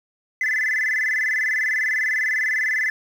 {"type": "tone with vibrato", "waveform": "sine", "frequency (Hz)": 1882, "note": "A#6", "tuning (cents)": 16, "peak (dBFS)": -17, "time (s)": [0.41, 2.9], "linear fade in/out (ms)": 2, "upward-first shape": "square", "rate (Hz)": 20, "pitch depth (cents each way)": 130, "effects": ["tanh soft clip ceiling -17 dBFS", "8-bit"]}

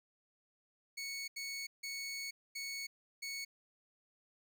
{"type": "tone bursts at uneven times", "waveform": "20% pulse", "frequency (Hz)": 2217, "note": "C#7", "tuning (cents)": 0, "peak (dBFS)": -35, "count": 5, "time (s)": [[0.97, 1.28], [1.36, 1.67], [1.83, 2.31], [2.55, 2.87], [3.22, 3.45]], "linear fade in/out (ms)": 10, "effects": []}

